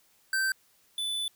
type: tone pair in turn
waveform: square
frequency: 1555 / 3491 Hz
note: G6 / A7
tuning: -14 / -14 cents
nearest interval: octave + major second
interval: 1400 cents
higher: second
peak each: -26 / -30 dBFS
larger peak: first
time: 0.33-0.52 / 0.98-1.28 s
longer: second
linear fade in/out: 2 ms
effects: white hiss -65 dBFS RMS until 1.35 s